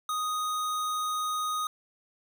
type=tone; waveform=square; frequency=1244.5 Hz; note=D#6; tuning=in tune; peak=-29 dBFS; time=0.09-1.67 s; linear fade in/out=2 ms; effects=none